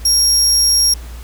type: tone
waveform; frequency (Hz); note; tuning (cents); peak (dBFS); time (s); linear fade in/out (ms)
30% pulse; 5588; F8; 0; -6; 0.05-0.94; 5
effects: added 59 Hz sine -28 dBFS peak until 1.23 s + pink hiss -40 dBFS RMS until 1.23 s